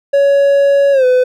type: tone with pitch glide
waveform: triangle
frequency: 560 to 504.7 Hz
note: C#5 to B4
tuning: +18 to +38 cents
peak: -5 dBFS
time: 0.13-1.24 s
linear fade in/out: 10 ms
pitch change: -180 cents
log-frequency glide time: 0.92-1.05 s
effects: none